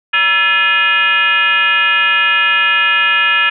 sine tone with frequency modulation, 2100 Hz, C7, 6 cents sharp, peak -9 dBFS, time 0.13-3.5 s, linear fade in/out 10 ms, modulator 382 Hz, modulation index 2.1, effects none

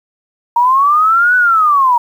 sine linear two-way sweep, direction up then down, 932.3 to 1500 to 932.3 Hz, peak -7 dBFS, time 0.56-1.98 s, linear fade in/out 5 ms, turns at 1.36 s, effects 7-bit

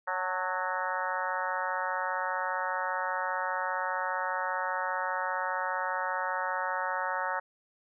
harmonic tone with a mistuned harmonic, 185 Hz, F#3, in tune, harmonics 3 / 4 / 5 / 6 / 7 / 8 / 9 / 10, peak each -38 / -39 / -34 / -38 / -37 / -37 / -40 / -40 dBFS, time 0.07-7.4 s, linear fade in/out 10 ms, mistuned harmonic 5, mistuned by -39 cents, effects none

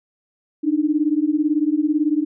sine beating tone pair, 293.7 / 311.7 Hz, D4 / D#4, 0 / +3 cents, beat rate 18 Hz, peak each -19 dBFS, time 0.63-2.25 s, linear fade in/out 20 ms, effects none

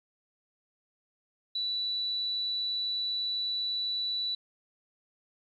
sine tone, 3954 Hz, B7, 1 cent sharp, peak -29 dBFS, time 1.55-4.35 s, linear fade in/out 5 ms, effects 11-bit

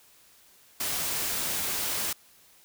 white noise, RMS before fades -30 dBFS, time 0.8-2.13 s, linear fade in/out 5 ms, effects white hiss -58 dBFS RMS until 2.64 s

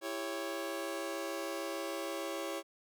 sawtooth chord, C# diminished, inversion first, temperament just, 332.6 / 399.1 / 554.4 Hz, E4 / G4 / C#5, +16 / +31 / 0 cents, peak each -37 / -39 / -36 dBFS, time 0.01-2.63 s, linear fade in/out 50 ms, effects none

